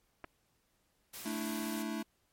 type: clicks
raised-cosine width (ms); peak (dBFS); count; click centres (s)
0.5; -30; 2; 0.242 / 0.245
type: noise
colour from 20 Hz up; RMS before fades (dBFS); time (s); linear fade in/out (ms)
white; -46; 1.13-1.83; 10
type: chord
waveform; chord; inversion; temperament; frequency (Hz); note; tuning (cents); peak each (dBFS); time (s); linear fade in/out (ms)
square; A suspended fourth; none; equal; 220 / 293.7 / 329.6; A3 / D4 / E4; 0 / 0 / 0; -39 / -42 / -42; 1.25-2.03; 10
effects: pink hiss -75 dBFS RMS until 2.32 s + MP3 64 kbps